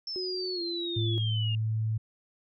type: exponential sweep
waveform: sine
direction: down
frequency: 5390 to 2794 Hz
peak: -33 dBFS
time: 0.07-1.55 s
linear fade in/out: 2 ms
type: tone with pitch glide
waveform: sine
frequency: 368.9 to 342.2 Hz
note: F#4 to F4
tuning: -5 to -35 cents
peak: -33 dBFS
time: 0.16-1.18 s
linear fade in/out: 0 ms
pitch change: -130 cents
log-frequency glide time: 0.54-0.61 s
type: tone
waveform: sine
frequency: 110 Hz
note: A2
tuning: in tune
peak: -26 dBFS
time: 0.96-1.98 s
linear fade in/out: 10 ms
effects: none